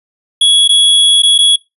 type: tone with dropouts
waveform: square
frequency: 3354 Hz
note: G#7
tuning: 16 cents sharp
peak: -6 dBFS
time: 0.41-1.56 s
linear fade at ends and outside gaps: 5 ms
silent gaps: 0.678-0.691 / 1.222-1.232 / 1.38-1.387 s
effects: noise-tail reverb RT60 0.2 s tail -22 dB re dry + resampled to 32000 Hz